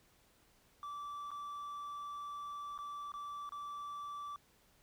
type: tone with dropouts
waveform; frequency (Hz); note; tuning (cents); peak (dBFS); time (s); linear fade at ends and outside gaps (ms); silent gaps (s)
triangle; 1162; D6; -19; -40; 0.83-4.36; 1; 1.306-1.315 / 2.778-2.788 / 3.119-3.139 / 3.492-3.521
effects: pink hiss -69 dBFS RMS until 4.82 s